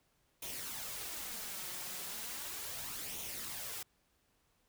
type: noise with flanger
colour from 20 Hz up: white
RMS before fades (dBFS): -43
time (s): 0.42-3.83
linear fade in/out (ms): 5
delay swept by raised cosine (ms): 0.31 to 5.61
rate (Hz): 0.36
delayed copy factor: +0.5
effects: pink hiss -75 dBFS RMS until 4.68 s